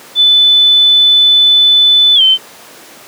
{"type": "tone with pitch glide", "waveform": "sine", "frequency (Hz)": [3500, 3082], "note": ["A7", "G7"], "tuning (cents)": [-10, -30], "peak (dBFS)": -4, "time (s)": [0.15, 2.38], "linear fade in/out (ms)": 50, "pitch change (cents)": -220, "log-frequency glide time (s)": [2.15, 2.22], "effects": ["pink hiss -35 dBFS RMS until 3.07 s", "high-pass 300 Hz 12 dB/octave"]}